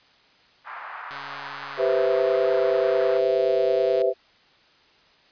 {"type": "band-pass noise", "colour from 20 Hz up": "white", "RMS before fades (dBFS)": -37, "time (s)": [0.64, 3.21], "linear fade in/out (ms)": 50, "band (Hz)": [830, 1600], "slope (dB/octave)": 24}
{"type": "click train", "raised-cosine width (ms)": 0.2, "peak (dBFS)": -22, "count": 408, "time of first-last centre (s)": [1.11, 4.017], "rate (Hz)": 140}
{"type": "chord", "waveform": "sine", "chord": "C major seventh", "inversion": "second", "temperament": "equal", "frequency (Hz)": [392, 493.9, 523.3, 659.3], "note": ["G4", "B4", "C5", "E5"], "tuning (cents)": [0, 0, 0, 0], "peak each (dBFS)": -24, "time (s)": [1.77, 4.14], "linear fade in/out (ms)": 50}
{"effects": ["white hiss -57 dBFS RMS until 5.31 s", "resampled to 11025 Hz"]}